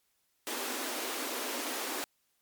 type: high-pass noise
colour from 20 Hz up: pink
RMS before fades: -36 dBFS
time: 0.47-2.04 s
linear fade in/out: 0 ms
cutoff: 240 Hz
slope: 96 dB/octave
effects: white hiss -75 dBFS RMS until 2.41 s + MP3 96 kbps